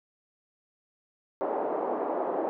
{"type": "band-pass noise", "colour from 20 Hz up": "white", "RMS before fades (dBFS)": -30, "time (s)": [1.41, 2.49], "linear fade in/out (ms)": 0, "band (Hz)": [320, 790], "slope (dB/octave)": 24, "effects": []}